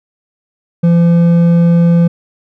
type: tone with hard clipping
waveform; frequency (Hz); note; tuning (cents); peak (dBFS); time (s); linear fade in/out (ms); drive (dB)
triangle; 170.3; F3; -43; -7; 0.83-2.08; 10; 9
effects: none